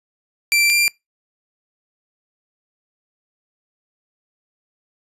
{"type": "tone pair in turn", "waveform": "sawtooth", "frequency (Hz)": [2349, 2375], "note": ["D7", "D7"], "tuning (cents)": [0, 19], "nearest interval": "unison", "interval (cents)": 19, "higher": "second", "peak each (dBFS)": -10, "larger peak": "neither", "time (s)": [[0.52, 0.7], [0.7, 0.88]], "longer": "neither", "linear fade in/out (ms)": 0, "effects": ["noise-tail reverb RT60 0.2 s tail -26 dB re dry", "resampled to 32000 Hz"]}